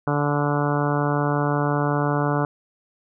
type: harmonic tone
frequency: 145.5 Hz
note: D3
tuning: 16 cents flat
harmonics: 1 / 2 / 3 / 4 / 5 / 6 / 7 / 8 / 9 / 10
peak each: -23 / -26 / -28 / -29 / -30 / -31 / -31 / -32 / -33 / -33 dBFS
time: 0.07-2.45 s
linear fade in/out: 2 ms
effects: none